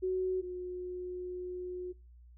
sine tone pair in turn, 371.7 / 361.7 Hz, F#4 / F#4, +8 / -39 cents, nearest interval unison, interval 47 cents, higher first, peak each -29 / -37 dBFS, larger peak first, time 0.02-0.42 / 0.42-1.93 s, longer second, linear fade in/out 20 ms, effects noise-tail reverb RT60 0.3 s tail -25 dB re dry + added 60 Hz sine -53 dBFS peak until 2.37 s

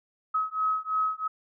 sine beating tone pair, 1276 / 1279 Hz, D#6 / D#6, +43 / +47 cents, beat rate 3 Hz, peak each -28 dBFS, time 0.34-1.28 s, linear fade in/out 10 ms, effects none

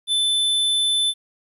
square tone, 3520 Hz, A7, in tune, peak -18 dBFS, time 0.07-1.14 s, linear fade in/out 50 ms, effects resampled to 32000 Hz + 10-bit

